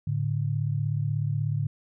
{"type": "tone pair together", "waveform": "sine", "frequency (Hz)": [108.9, 145.36], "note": ["A2", "D3"], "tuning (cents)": [-17, -17], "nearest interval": "perfect fourth", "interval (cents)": 500, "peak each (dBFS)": -27, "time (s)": [0.07, 1.67], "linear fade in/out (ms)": 5, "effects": []}